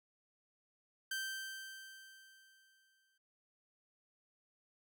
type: tone with exponential decay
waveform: sawtooth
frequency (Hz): 1560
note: G6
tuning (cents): -9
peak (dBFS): -33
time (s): 1.11-3.18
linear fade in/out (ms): 5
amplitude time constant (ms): 450
effects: none